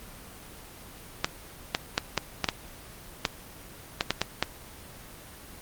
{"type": "clicks", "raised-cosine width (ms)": 0.2, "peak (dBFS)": -5, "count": 11, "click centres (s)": [1.245, 1.749, 1.979, 2.177, 2.443, 2.488, 3.252, 4.009, 4.106, 4.216, 4.426], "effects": ["pink hiss -46 dBFS RMS until 5.61 s", "Opus 24 kbps"]}